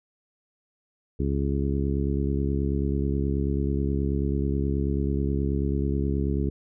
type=harmonic tone; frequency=69.3 Hz; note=C#2; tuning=in tune; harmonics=1 / 2 / 3 / 4 / 5 / 6; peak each=-26 / -29 / -31 / -32 / -33 / -34 dBFS; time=1.19-6.5 s; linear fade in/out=10 ms; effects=none